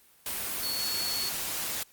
sine tone in noise, 4400 Hz, C#8, 14 cents flat, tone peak -31 dBFS, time 0.63-1.29 s, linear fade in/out 2 ms, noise white, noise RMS -33 dBFS, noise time 0.26-1.83 s, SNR -1 dB, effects white hiss -60 dBFS RMS until 1.92 s + Opus 32 kbps

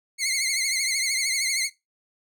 15% pulse tone with vibrato, 2137 Hz, C7, 36 cents sharp, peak -16 dBFS, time 0.18-1.7 s, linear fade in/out 50 ms, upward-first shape triangle, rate 13 Hz, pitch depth 95 cents each way, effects noise-tail reverb RT60 0.2 s tail -19 dB re dry

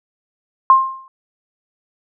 sine tone with exponential decay, 1059 Hz, C6, 21 cents sharp, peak -3 dBFS, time 0.7-1.08 s, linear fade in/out 1 ms, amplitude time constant 82 ms, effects none

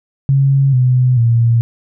sine tone with pitch steps, 137.1 / 126.45 / 116.63 Hz, C#3 / B2 / A#2, -19 / +41 / +1 cents, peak -8 dBFS, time 0.29-1.61 s, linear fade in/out 0 ms, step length 440 ms, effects none

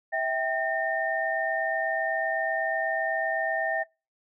sine tone cluster, 652 / 780 / 1823 Hz, E5 / G5 / A#6, -19 / -9 / -39 cents, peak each -29 / -31 / -28 dBFS, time 0.12-3.84 s, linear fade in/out 20 ms, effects noise-tail reverb RT60 0.3 s tail -25 dB re dry

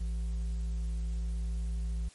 sine tone with hard clipping, 56.3 Hz, A1, 40 cents sharp, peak -32 dBFS, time 0-2.09 s, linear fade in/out 10 ms, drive 5 dB, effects white hiss -58 dBFS RMS until 2.14 s + MP3 48 kbps

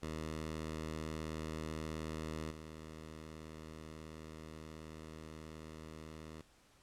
10% pulse tone with level steps, 78.6 Hz, D#2, 18 cents sharp, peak -32 / -40 dBFS, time 0.02-6.42 s, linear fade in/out 10 ms, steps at 2.51 s, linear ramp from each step 5 ms, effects pink hiss -67 dBFS RMS until 6.82 s + low-pass 10000 Hz 12 dB/octave

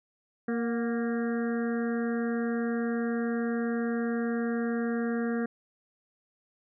harmonic tone with a mistuned harmonic, 233.1 Hz, A#3, in tune, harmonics 1 / 2 / 3 / 5 / 6 / 7 / 8, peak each -28 / -33 / -42 / -46 / -44 / -42 / -46 dBFS, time 0.48-5.46 s, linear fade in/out 5 ms, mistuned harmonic 3, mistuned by +47 cents, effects none

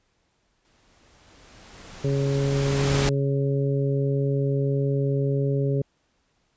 pink noise with exponential growth, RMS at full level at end -24 dBFS, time 0.65-3.09 s, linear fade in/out 0 ms, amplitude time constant 530 ms
harmonic tone, 138.59 Hz, C#3, in tune, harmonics 1 / 2 / 3 / 4, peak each -22 / -31 / -27 / -33 dBFS, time 2.04-5.82 s, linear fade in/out 5 ms
effects pink hiss -69 dBFS RMS until 6.56 s + resampled to 16000 Hz

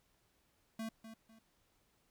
square tone with echo, 223.4 Hz, A3, 27 cents sharp, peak -40 dBFS, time 0.79-0.89 s, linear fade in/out 5 ms, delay 250 ms, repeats 2, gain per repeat -10 dB, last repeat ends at 1.39 s, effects pink hiss -75 dBFS RMS until 2.1 s

